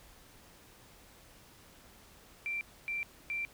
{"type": "tone bursts", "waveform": "sine", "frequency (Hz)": 2354, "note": "D7", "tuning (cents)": 3, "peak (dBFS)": -33, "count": 3, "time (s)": [2.46, 3.45], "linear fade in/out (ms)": 0, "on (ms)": 150, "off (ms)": 270, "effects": ["pink hiss -58 dBFS RMS until 3.53 s"]}